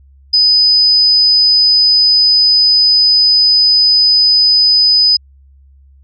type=tone; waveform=sine; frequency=5000 Hz; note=D#8; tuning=8 cents sharp; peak=-6 dBFS; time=0.33-5.17 s; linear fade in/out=10 ms; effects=added 68 Hz sine -41 dBFS peak until 6.03 s